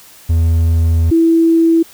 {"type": "tone pair in turn", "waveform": ["triangle", "sine"], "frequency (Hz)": [82.41, 329.6], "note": ["E2", "E4"], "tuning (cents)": [0, 0], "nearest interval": "2 octaves", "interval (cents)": 2400, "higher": "second", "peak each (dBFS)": -7, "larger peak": "neither", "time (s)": [[0.29, 1.11], [1.11, 1.83]], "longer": "first", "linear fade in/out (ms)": 10, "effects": ["white hiss -41 dBFS RMS until 1.93 s"]}